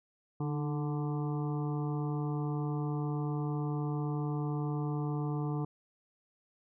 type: harmonic tone with a mistuned harmonic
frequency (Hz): 146.83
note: D3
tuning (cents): 0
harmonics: 1 / 2 / 3 / 5 / 6 / 7 / 8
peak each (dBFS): -32 / -38 / -42 / -46 / -48 / -49 / -50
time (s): 0.4-5.65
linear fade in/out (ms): 5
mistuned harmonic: 2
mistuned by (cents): +51
effects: none